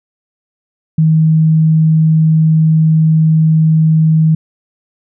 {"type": "tone", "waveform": "sine", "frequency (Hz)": 158.6, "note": "D#3", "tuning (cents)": 33, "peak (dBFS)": -6, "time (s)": [0.98, 4.35], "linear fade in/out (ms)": 5, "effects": []}